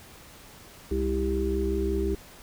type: harmonic tone with a mistuned harmonic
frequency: 65.41 Hz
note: C2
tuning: in tune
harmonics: 1 / 3 / 5 / 6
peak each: -28 / -34 / -31 / -28 dBFS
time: 0.91-2.15 s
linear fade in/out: 5 ms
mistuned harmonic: 3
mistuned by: +57 cents
effects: pink hiss -49 dBFS RMS until 2.42 s

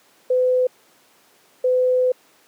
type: tone bursts at uneven times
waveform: sine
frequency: 506 Hz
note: B4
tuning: 42 cents sharp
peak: -14 dBFS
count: 2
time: 0.3-0.67 / 1.64-2.12 s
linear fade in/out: 5 ms
effects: pink hiss -55 dBFS RMS until 2.47 s + high-pass 300 Hz 12 dB/octave

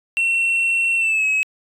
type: tone with pitch glide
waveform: sine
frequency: 2714 to 2562 Hz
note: E7 to E7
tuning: +50 to -50 cents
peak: -13 dBFS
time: 0.17-1.43 s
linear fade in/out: 0 ms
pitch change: -100 cents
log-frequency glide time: 0.97-1.25 s
effects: tanh soft clip ceiling -15 dBFS

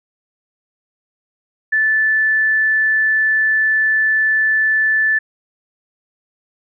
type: tone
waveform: sine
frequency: 1751 Hz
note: A6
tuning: 9 cents flat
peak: -12 dBFS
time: 1.72-5.19 s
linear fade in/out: 10 ms
effects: none

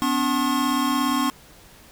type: tone cluster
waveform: square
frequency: 250.7 / 287.9 / 1076 Hz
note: B3 / D4 / C6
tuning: +26 / -34 / +48 cents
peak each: -25 dBFS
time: 0.02-1.3 s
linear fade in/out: 0 ms
effects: pink hiss -49 dBFS RMS until 1.91 s

